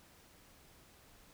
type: silence
effects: pink hiss -62 dBFS RMS until 1.33 s